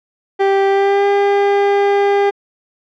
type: tone with pitch glide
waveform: 30% pulse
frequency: 392 to 402.1 Hz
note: G4 to G4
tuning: 0 to +44 cents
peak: -8 dBFS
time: 0.39-2.31 s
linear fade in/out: 20 ms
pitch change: +44 cents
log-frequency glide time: 0.68-1.06 s
effects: low-pass 2000 Hz 12 dB/octave